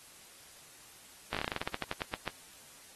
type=slowing click train; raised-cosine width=0.3 ms; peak=-17 dBFS; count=17; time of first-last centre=1.33-2.277 s; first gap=17 ms; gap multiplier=1.15; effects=white hiss -55 dBFS RMS until 2.95 s + AAC 32 kbps